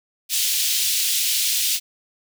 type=high-pass noise; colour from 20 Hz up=pink; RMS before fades=-21 dBFS; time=0.29-1.8 s; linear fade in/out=50 ms; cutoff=3000 Hz; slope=24 dB/octave; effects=none